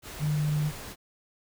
sine tone in noise, 150.4 Hz, D3, 42 cents sharp, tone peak -24 dBFS, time 0.19-0.72 s, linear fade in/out 50 ms, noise pink, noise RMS -41 dBFS, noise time 0.02-0.96 s, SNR +14 dB, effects none

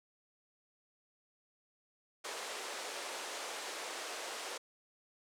pink band-pass noise, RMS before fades -43 dBFS, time 2.24-4.58 s, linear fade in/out 10 ms, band 410 to 9300 Hz, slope 24 dB/octave, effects none

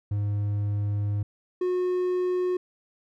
triangle tone pair in turn, 102.7 / 363.1 Hz, G#2 / F#4, -19 / -33 cents, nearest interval octave + minor seventh, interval 2186 cents, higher second, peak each -22 / -21 dBFS, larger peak second, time 0.11-1.23 / 1.61-2.57 s, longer first, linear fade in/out 5 ms, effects none

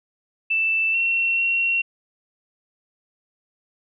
sine tone with pitch steps, 2653 / 2718 / 2733 Hz, E7 / F7 / F7, +10 / -48 / -38 cents, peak -18 dBFS, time 0.5-1.82 s, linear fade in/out 10 ms, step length 440 ms, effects none

